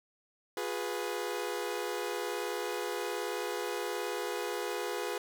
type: chord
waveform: sawtooth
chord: F diminished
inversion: none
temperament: equal with one note detuned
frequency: 356.4 / 415.3 / 493.9 Hz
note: F4 / Ab4 / Cb5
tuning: +35 / 0 / 0 cents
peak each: -35 / -33 / -34 dBFS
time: 0.57-5.18 s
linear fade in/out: 2 ms
effects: none